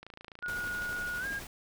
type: click train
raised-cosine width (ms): 0.3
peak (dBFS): -30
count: 27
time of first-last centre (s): 0.03-0.965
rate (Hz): 27.8
type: tone with pitch glide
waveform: sine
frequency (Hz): 1445 to 1622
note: F#6 to G#6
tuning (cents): -41 to -41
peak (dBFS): -33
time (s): 0.42-1.4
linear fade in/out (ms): 20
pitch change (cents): +200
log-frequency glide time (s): 1.19-1.26
type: noise with tremolo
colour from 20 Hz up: pink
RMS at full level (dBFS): -43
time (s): 0.48-1.47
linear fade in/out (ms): 2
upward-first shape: sine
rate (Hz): 12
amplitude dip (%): 25
effects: none